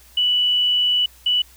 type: tone pair in turn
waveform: sine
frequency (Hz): 2960 / 2960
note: F#7 / F#7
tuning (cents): 0 / 0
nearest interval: unison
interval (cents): 0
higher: neither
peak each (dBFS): -15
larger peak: neither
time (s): 0.17-1.06 / 1.26-1.42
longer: first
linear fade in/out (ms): 5
effects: added 60 Hz sine -50 dBFS peak until 1.56 s + white hiss -50 dBFS RMS until 1.56 s